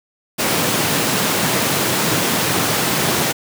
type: high-pass noise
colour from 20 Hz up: pink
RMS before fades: -18 dBFS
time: 0.38-3.33 s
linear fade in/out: 20 ms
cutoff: 120 Hz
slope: 24 dB/octave
effects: none